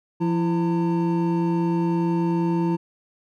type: tone cluster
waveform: triangle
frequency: 171.8 / 334 / 905 Hz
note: F3 / E4 / A5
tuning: -28 / +23 / +48 cents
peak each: -20 / -21 / -29 dBFS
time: 0.2-2.77 s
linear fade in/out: 20 ms
effects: none